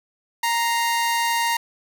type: tone pair together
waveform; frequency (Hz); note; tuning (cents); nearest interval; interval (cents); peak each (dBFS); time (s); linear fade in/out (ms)
sawtooth; 932.3 / 2093; A#5 / C7; 0 / 0; octave + major second; 1400; -16 / -27; 0.43-1.57; 5
effects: none